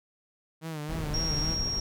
sawtooth tone with vibrato, 155.56 Hz, D#3, in tune, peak -30 dBFS, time 0.61-1.58 s, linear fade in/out 50 ms, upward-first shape sine, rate 3.6 Hz, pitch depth 85 cents each way
brown noise, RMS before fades -33 dBFS, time 0.89-1.8 s, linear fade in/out 5 ms
sine tone, 5588 Hz, F8, in tune, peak -29 dBFS, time 1.14-1.8 s, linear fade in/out 2 ms
effects none

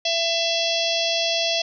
harmonic tone with a mistuned harmonic, 669 Hz, E5, 25 cents sharp, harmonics 1 / 3 / 4 / 5 / 6 / 7 / 8 / 9, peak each -25 / -37 / -28 / -25 / -30 / -29 / -30 / -34 dBFS, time 0.05-1.62 s, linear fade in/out 5 ms, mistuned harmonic 6, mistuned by +54 cents, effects none

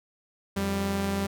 sawtooth tone pair together, 87.76 / 197.2 Hz, F2 / G3, +9 / +11 cents, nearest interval octave + major second, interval 1402 cents, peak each -29 / -23 dBFS, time 0.56-1.27 s, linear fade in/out 10 ms, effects none

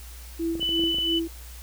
sine tone with tremolo, 331.6 Hz, E4, 10 cents sharp, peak -23 dBFS, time 0.39-1.28 s, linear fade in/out 10 ms, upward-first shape sine, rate 2.9 Hz, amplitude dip 90%
clicks, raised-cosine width 2 ms, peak -25 dBFS, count 8, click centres 0.554 / 0.596 / 0.629 / 0.692 / 0.795 / 0.837 / 0.945 / 0.985 s
sine tone, 2991 Hz, F#7, 18 cents sharp, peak -23 dBFS, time 0.6-1.2 s, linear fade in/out 20 ms
effects added 60 Hz sine -40 dBFS peak until 1.62 s + white hiss -47 dBFS RMS until 1.62 s

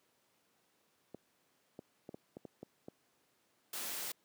clicks, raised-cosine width 2 ms, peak -31 dBFS, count 8, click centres 1.146 / 1.791 / 2.091 / 2.144 / 2.369 / 2.452 / 2.63 / 2.884 s
white noise, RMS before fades -41 dBFS, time 3.73-4.12 s, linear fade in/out 5 ms
effects pink hiss -74 dBFS RMS until 4.24 s + high-pass 200 Hz 12 dB/octave

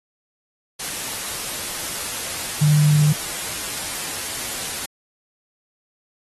sine tone in noise, 150 Hz, D3, 37 cents sharp, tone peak -12 dBFS, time 2.61-3.13 s, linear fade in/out 10 ms, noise white, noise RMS -28 dBFS, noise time 0.79-4.86 s, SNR +13 dB, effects AAC 32 kbps

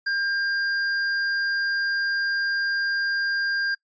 square tone, 1600 Hz, G6, 35 cents sharp, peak -23 dBFS, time 0.06-3.75 s, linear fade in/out 10 ms, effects noise-tail reverb RT60 0.1 s tail -24 dB re dry + resampled to 16000 Hz

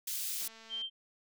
white high-pass noise, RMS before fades -37 dBFS, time 0.07-0.48 s, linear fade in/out 5 ms, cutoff 3500 Hz, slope 12 dB/octave
click train, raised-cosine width 0.2 ms, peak -37 dBFS, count 92, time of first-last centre 0.41-0.816 s, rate 224 Hz
sine tone, 3144 Hz, G7, 4 cents sharp, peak -35 dBFS, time 0.69-0.9 s, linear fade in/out 50 ms
effects none

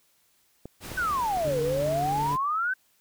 clicks, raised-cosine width 2 ms, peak -25 dBFS, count 4, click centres 0.656 / 0.917 / 1.372 / 1.479 s
pink noise, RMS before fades -39 dBFS, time 0.8-2.38 s, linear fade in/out 50 ms
sine exponential two-way sweep, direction down then up, 1559 to 461.9 to 1559 Hz, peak -24 dBFS, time 0.97-2.74 s, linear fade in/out 10 ms, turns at 1.61 s
harmonic tone, 144.8 Hz, D3, 24 cents flat, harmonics 1 / 2 / 3, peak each -32 / -38 / -42 dBFS, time 1.45-2.36 s, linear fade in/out 0 ms
effects white hiss -66 dBFS RMS until 3 s

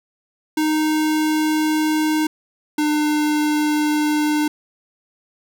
square tone pair in turn, 309.5 / 301 Hz, D#4 / D4, -9 / +43 cents, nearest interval unison, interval 48 cents, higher first, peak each -17 dBFS, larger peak neither, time 0.57-2.27 / 2.78-4.48 s, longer neither, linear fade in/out 5 ms, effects none

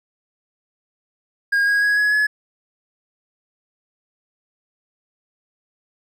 triangle tone with pitch steps, 1627 / 1645 / 1663.1 / 1681.5 / 1700 Hz, G#6 / G#6 / G#6 / G#6 / G#6, -36 / -17 / +2 / +21 / +40 cents, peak -13 dBFS, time 1.52-2.27 s, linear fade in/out 10 ms, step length 150 ms, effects none

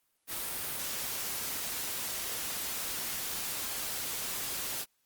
white noise, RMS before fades -36 dBFS, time 0.27-4.86 s, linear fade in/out 50 ms, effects white hiss -75 dBFS RMS until 5.05 s + Opus 32 kbps

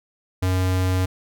square tone, 92.5 Hz, F#2, in tune, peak -19 dBFS, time 0.42-1.06 s, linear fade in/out 10 ms, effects none

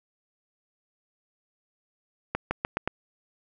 accelerating click train, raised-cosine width 0.5 ms, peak -11 dBFS, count 5, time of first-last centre 2.35-2.876 s, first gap 160 ms, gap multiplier 0.87, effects none

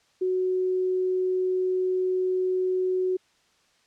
sine tone, 370 Hz, F#4, in tune, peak -22 dBFS, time 0.21-3.17 s, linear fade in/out 10 ms, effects white hiss -64 dBFS RMS until 3.86 s + low-pass 6000 Hz 12 dB/octave

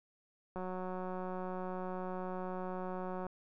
click train, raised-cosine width 1 ms, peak -28 dBFS, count 499, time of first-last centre 0.56-3.267 s, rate 184 Hz, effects none

